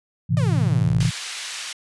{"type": "chord", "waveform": "sine", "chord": "A minor", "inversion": "none", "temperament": "equal", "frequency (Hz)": [110, 130.81, 164.81], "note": ["A2", "C3", "E3"], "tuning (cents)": [0, 0, 0], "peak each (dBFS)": -21, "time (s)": [0.29, 1.11], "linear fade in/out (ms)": 20}
{"type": "exponential sweep", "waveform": "sawtooth", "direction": "down", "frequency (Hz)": [630, 35.9], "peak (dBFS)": -25, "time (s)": [0.37, 1.07], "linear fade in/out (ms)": 0}
{"type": "band-pass noise", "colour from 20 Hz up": "pink", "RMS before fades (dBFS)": -32, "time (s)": [1, 1.73], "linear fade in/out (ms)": 5, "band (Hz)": [2100, 7800], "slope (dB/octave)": 12}
{"effects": ["resampled to 24000 Hz"]}